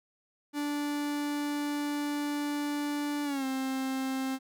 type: tone with pitch glide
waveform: 45% pulse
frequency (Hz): 291.8 to 264.5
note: D4 to C4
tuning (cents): -11 to +19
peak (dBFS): -30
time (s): 0.53-4.39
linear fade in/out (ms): 50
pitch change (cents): -170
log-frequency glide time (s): 3.24-3.45
effects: none